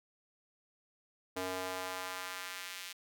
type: tone with high-pass filter sweep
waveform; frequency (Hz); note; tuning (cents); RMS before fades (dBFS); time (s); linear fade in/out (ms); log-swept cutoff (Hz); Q
square; 92.5; F#2; 0; -41; 1.36-2.93; 10; 400 to 2700; 0.99
effects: none